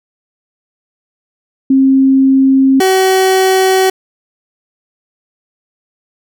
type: tone pair in turn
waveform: sine / 30% pulse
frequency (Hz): 267.5 / 378.3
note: C4 / F#4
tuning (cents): +38 / +38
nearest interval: tritone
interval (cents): 600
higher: second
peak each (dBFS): -5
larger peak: neither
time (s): 1.7-2.8 / 2.8-3.9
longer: neither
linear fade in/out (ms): 5
effects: none